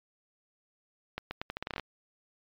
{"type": "accelerating click train", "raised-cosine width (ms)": 0.3, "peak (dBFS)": -18, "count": 12, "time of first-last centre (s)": [1.18, 1.797], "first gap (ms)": 130, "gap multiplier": 0.81, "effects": ["low-pass 5000 Hz 12 dB/octave", "MP3 96 kbps"]}